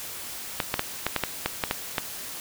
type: clicks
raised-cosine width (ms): 0.3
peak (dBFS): -7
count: 10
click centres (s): 0.602 / 0.741 / 0.794 / 1.066 / 1.163 / 1.237 / 1.46 / 1.638 / 1.711 / 1.982
effects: white hiss -37 dBFS RMS until 2.4 s